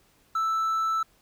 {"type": "tone with hard clipping", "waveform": "triangle", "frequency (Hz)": 1320, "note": "E6", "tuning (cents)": 2, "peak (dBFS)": -24, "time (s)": [0.35, 1.03], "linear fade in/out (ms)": 5, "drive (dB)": 5, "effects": ["pink hiss -63 dBFS RMS until 1.21 s"]}